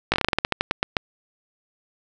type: slowing click train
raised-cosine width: 0.3 ms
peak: -3 dBFS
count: 15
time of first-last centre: 0.12-0.968 s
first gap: 18 ms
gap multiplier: 1.17
effects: none